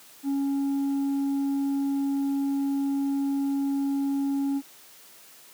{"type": "tone with tanh clipping", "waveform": "sine", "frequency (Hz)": 277.2, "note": "C#4", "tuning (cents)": 0, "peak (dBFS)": -24, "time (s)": [0.23, 4.62], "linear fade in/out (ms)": 50, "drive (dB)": 3, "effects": ["white hiss -51 dBFS RMS until 5.53 s", "high-pass 150 Hz 12 dB/octave"]}